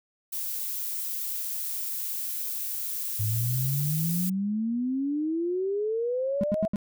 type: noise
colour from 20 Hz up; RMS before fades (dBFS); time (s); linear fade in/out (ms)
violet; -32; 0.32-4.3; 10
type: exponential sweep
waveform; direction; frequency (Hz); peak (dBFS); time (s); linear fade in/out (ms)
sine; up; 103.9 to 662; -25; 3.19-6.68; 10
type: tone bursts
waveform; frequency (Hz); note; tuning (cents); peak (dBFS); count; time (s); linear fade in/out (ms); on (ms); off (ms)
triangle; 204.9; G#3; -23; -21; 4; 6.41-6.759; 0; 25; 83
effects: none